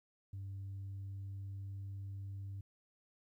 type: tone with pitch glide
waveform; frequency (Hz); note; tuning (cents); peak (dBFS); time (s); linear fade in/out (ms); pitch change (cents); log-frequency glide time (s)
sine; 97.7 to 98.27; G2 to G2; -5 to +5; -40; 0.33-2.61; 5; +10; 0.53-1.85
effects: tanh soft clip ceiling -40 dBFS + 13-bit